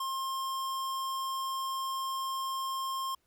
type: tone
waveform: square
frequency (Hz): 1064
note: C6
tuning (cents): +29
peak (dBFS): -33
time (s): 0-3.15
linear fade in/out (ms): 5
effects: pink hiss -75 dBFS RMS until 3.26 s